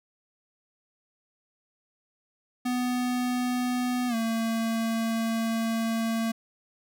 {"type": "tone with pitch glide", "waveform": "square", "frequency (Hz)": [248.3, 226.4], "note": ["B3", "A3"], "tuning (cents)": [9, 50], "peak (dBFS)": -26, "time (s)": [2.65, 6.32], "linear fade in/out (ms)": 10, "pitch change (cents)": -159, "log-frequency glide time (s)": [4.08, 4.15], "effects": []}